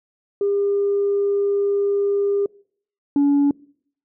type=tone pair in turn; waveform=sine; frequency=402.2 / 284.4 Hz; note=G4 / C#4; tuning=+44 / +45 cents; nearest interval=tritone; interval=599 cents; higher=first; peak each=-16 / -11 dBFS; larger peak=second; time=0.41-2.46 / 3.16-3.51 s; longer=first; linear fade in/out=2 ms; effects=noise-tail reverb RT60 0.6 s tail -25 dB re dry + tanh soft clip ceiling -12 dBFS